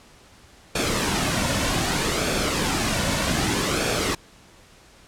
pink noise with flanger, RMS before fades -23 dBFS, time 0.75-4.15 s, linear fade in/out 5 ms, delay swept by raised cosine 1 to 2.5 ms, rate 0.64 Hz, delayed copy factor -0.5, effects pink hiss -51 dBFS RMS until 5.07 s + low-pass 9000 Hz 12 dB/octave

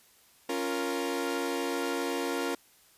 sawtooth chord, Bb minor, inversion first, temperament equal, 277.2 / 349.2 / 466.2 Hz, Db4 / F4 / Bb4, 0 / 0 / 0 cents, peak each -30 dBFS, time 0.49-2.55 s, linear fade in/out 5 ms, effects white hiss -61 dBFS RMS until 2.97 s + resampled to 32000 Hz

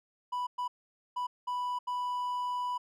triangle tone bursts at uneven times, 987.8 Hz, B5, in tune, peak -29 dBFS, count 5, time 0.32-0.47 / 0.58-0.68 / 1.16-1.27 / 1.47-1.79 / 1.87-2.78 s, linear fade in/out 10 ms, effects none

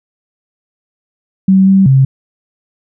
sine tone with pitch steps, 191 / 193.1 / 133.9 Hz, G3 / G3 / C3, -45 / -26 / +40 cents, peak -4 dBFS, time 1.48-2.05 s, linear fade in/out 5 ms, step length 190 ms, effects none

